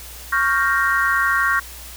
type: chord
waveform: sine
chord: G half-diminished seventh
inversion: second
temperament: equal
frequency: 1108.7 / 1396.9 / 1568 / 1864.7 Hz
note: Db6 / F6 / G6 / Bb6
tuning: 0 / 0 / 0 / 0 cents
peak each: -21 dBFS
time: 0.32-1.6 s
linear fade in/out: 10 ms
effects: added 60 Hz sine -39 dBFS peak until 1.96 s + white hiss -38 dBFS RMS until 1.96 s